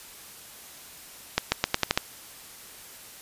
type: accelerating click train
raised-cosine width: 0.2 ms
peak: -3 dBFS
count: 7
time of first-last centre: 1.38-1.975 s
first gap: 140 ms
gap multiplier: 0.86
effects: white hiss -46 dBFS RMS until 3.21 s + resampled to 32000 Hz